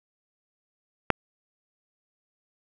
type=click; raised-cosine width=0.5 ms; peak=-3 dBFS; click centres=1.103 s; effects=none